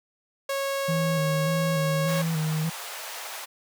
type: tone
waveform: sawtooth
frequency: 550 Hz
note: C#5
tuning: 14 cents flat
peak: -22 dBFS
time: 0.49-2.22 s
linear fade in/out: 5 ms
type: tone with vibrato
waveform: triangle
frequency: 160 Hz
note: D#3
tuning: 49 cents sharp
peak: -22 dBFS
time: 0.88-2.7 s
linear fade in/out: 10 ms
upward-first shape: square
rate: 1.7 Hz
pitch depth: 41 cents each way
type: high-pass noise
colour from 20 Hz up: pink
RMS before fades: -37 dBFS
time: 2.07-3.46 s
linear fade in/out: 20 ms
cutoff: 620 Hz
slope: 24 dB/octave
effects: none